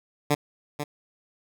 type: tone with echo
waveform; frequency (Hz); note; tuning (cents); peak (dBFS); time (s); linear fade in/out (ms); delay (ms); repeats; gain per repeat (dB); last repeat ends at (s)
10% pulse; 146.83; D3; 0; -11; 0.3-0.35; 10; 490; 1; -9; 0.84
effects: none